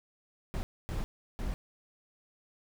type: noise bursts at uneven times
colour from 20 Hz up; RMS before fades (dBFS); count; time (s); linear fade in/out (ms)
brown; -34; 3; 0.54-0.63 / 0.89-1.04 / 1.39-1.54; 0
effects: none